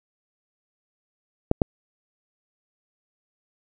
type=clicks; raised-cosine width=2 ms; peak=-4 dBFS; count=2; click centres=1.514 / 1.618 s; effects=none